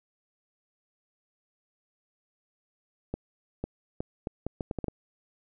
accelerating click train, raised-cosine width 2 ms, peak -18 dBFS, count 10, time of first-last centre 3.14-4.883 s, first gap 500 ms, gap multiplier 0.73, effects none

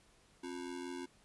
square ring-modulated tone, 311.1 Hz, D#4, in tune, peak -39 dBFS, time 0.43-1.06 s, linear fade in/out 10 ms, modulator 42.8 Hz, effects pink hiss -67 dBFS RMS until 1.24 s + resampled to 24000 Hz

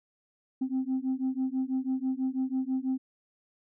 sine beating tone pair, 258.4 / 264.5 Hz, C4 / C4, -21 / +19 cents, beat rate 6.1 Hz, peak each -29 / -29 dBFS, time 0.61-2.98 s, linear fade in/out 10 ms, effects tanh soft clip ceiling -23 dBFS

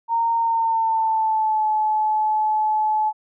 sine tone with pitch glide, 922 to 860.3 Hz, A#5 to A5, -19 to -39 cents, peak -17 dBFS, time 0.08-3.13 s, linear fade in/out 50 ms, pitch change -120 cents, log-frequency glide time 0.36-1.66 s, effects none

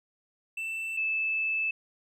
triangle / sine tone pair in turn, 2662 / 2624 Hz, E7 / E7, +16 / -9 cents, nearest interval unison, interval 25 cents, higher first, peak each -30 / -26 dBFS, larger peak second, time 0.57-0.97 / 0.97-1.71 s, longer second, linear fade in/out 5 ms, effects none

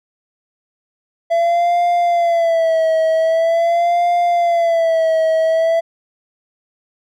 triangle tone with vibrato, 670 Hz, E5, 28 cents sharp, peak -10 dBFS, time 1.3-5.81 s, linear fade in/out 20 ms, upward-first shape sine, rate 0.44 Hz, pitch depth 74 cents each way, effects none

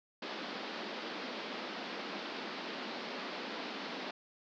pink band-pass noise, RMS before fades -42 dBFS, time 0.22-4.11 s, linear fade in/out 5 ms, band 200 to 4900 Hz, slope 48 dB/octave, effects none

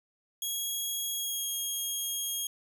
10% pulse tone with pitch glide, 3309 to 3262 Hz, G#7 to G#7, -7 to -32 cents, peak -24 dBFS, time 0.42-2.47 s, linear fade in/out 2 ms, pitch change -25 cents, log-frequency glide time 1.16-1.46 s, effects none

